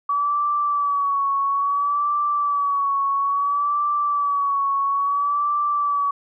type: tone with vibrato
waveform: sine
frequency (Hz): 1140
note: C#6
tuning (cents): +48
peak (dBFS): -18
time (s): 0.09-6.11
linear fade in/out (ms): 5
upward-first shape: sine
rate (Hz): 0.59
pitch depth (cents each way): 48
effects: none